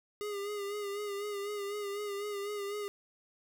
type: tone with vibrato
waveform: square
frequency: 408.1 Hz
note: G#4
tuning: 30 cents flat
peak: -36 dBFS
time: 0.21-2.88 s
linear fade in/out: 0 ms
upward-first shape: sine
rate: 4 Hz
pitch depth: 44 cents each way
effects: none